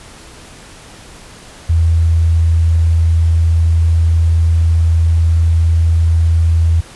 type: tone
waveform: sine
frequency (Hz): 82.41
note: E2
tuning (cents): 0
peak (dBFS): -8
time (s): 1.69-6.81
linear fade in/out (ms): 10
effects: pink hiss -37 dBFS RMS until 6.95 s + resampled to 24000 Hz